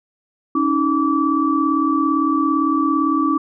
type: tone cluster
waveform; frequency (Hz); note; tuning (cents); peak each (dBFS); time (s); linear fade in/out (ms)
sine; 279.7 / 317.4 / 1155; C#4 / D#4 / D6; +16 / +35 / -29; -19; 0.55-3.38; 5
effects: none